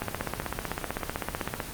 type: two click trains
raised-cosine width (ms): 0.5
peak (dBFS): -23 / -13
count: 4 / 26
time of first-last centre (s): 0.42-1.012 / 0.02-1.602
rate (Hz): 5.07 / 15.8
effects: pink hiss -38 dBFS RMS until 1.73 s + Opus 24 kbps